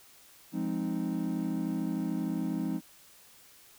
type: chord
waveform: triangle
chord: F minor seventh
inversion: none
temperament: equal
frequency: 174.61 / 207.7 / 261.6 / 311.1 Hz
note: F3 / Ab3 / C4 / Eb4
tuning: 0 / 0 / 0 / 0 cents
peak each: -33 dBFS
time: 0.52-2.81 s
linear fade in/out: 50 ms
effects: tanh soft clip ceiling -17 dBFS + white hiss -57 dBFS RMS until 3.78 s